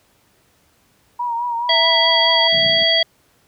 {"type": "tone with vibrato", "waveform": "sine", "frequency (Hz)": 950, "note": "A#5", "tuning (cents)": 33, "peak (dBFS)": -19, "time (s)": [1.19, 2.48], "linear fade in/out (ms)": 10, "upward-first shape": "triangle", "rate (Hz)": 4.7, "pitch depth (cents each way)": 59}
{"type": "harmonic tone", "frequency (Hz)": 659.3, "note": "E5", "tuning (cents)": 0, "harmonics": [1, 3, 5, 7], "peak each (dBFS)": [-20, -20, -15, -20], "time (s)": [1.69, 3.03], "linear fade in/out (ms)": 5}
{"type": "band-pass noise", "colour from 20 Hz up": "white", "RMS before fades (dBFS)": -34, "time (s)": [2.52, 2.84], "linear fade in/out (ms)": 5, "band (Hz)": [120, 220], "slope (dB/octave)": 24}
{"effects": ["pink hiss -58 dBFS RMS until 3.47 s", "high-pass 60 Hz 12 dB/octave"]}